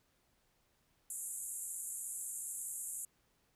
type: band-pass noise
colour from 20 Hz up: pink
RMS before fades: -43 dBFS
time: 1.1-3.05 s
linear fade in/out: 2 ms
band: 7100 to 12000 Hz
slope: 96 dB/octave
effects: pink hiss -75 dBFS RMS until 3.55 s